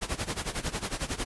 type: noise with tremolo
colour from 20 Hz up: pink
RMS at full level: -30 dBFS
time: 0.01-1.25 s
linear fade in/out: 20 ms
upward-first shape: sine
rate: 11 Hz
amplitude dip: 85%
effects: resampled to 24000 Hz

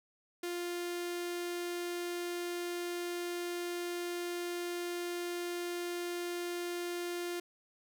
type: tone with notch filter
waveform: sawtooth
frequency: 350 Hz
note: F4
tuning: 4 cents sharp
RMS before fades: -38 dBFS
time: 0.43-7.4 s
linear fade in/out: 5 ms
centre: 880 Hz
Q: 1.3
effects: none

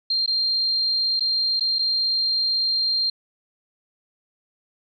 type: tone with dropouts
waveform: sine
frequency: 4186 Hz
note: C8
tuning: in tune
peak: -19 dBFS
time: 0.1-3.1 s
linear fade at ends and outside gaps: 5 ms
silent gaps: 0.262-0.276 / 1.196-1.206 / 1.597-1.607 / 1.786-1.791 s
effects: none

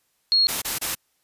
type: tone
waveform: sine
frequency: 4297 Hz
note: C8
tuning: 45 cents sharp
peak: -15 dBFS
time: 0.32-0.47 s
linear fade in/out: 0 ms
type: noise bursts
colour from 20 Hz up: white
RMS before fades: -26 dBFS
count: 3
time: 0.48-0.952 s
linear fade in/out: 10 ms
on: 140 ms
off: 26 ms
effects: white hiss -69 dBFS RMS until 1.23 s + resampled to 32000 Hz

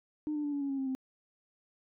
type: tone with pitch steps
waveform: sine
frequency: 302.9 / 296.7 / 290.6 / 284.6 / 278.7 / 273 / 267.4 / 261.9 Hz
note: D#4 / D4 / D4 / C#4 / C#4 / C#4 / C4 / C4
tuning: -46 / +18 / -18 / +46 / +9 / -26 / +38 / +2 cents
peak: -30 dBFS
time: 0.27-0.95 s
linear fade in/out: 0 ms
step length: 85 ms
effects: tanh soft clip ceiling -27 dBFS

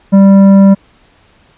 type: tone with tanh clipping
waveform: sine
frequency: 196 Hz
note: G3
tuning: in tune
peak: -3 dBFS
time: 0.12-0.75 s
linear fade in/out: 20 ms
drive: 10 dB
effects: pink hiss -48 dBFS RMS until 1.57 s + resampled to 8000 Hz

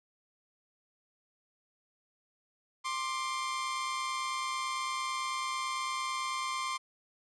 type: tone pair together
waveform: sawtooth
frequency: 1053 / 1182 Hz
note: C6 / D6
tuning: +11 / +11 cents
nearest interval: major second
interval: 200 cents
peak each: -30 / -35 dBFS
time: 2.84-6.78 s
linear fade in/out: 20 ms
effects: resampled to 22050 Hz

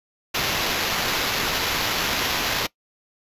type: noise with sample-and-hold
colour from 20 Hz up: blue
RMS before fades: -24 dBFS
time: 0.34-2.67 s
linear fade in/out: 10 ms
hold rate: 8820 Hz
effects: noise-tail reverb RT60 0.1 s tail -21 dB re dry + resampled to 32000 Hz

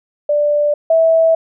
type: tone pair in turn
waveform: sine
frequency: 589 / 652.3 Hz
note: D5 / E5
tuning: +5 / -18 cents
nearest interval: major second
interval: 177 cents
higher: second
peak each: -11 / -8 dBFS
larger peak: second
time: 0.29-0.74 / 0.9-1.35 s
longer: neither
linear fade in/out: 5 ms
effects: none

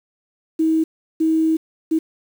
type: tone bursts at uneven times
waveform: sine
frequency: 320 Hz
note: D#4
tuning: 49 cents sharp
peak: -14 dBFS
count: 3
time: 0.59-0.84 / 1.2-1.57 / 1.91-1.99 s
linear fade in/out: 10 ms
effects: 7-bit

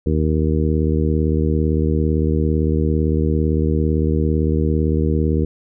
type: harmonic tone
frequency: 77.78 Hz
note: D#2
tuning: in tune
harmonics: 1 / 2 / 3 / 4 / 5 / 6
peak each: -18 / -21 / -23 / -24 / -25 / -26 dBFS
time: 0.06-5.45 s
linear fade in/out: 5 ms
effects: none

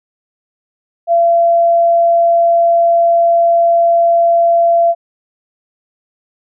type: tone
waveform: sine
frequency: 680 Hz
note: F5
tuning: 46 cents flat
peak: -7 dBFS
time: 1.07-4.95 s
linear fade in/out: 50 ms
effects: none

